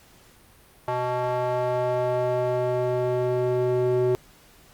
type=tone with band-pass filter sweep; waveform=square; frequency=124.8 Hz; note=B2; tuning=19 cents sharp; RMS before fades=-24 dBFS; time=0.88-4.15 s; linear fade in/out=0 ms; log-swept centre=810 to 400 Hz; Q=2.6; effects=pink hiss -54 dBFS RMS until 4.73 s + Opus 48 kbps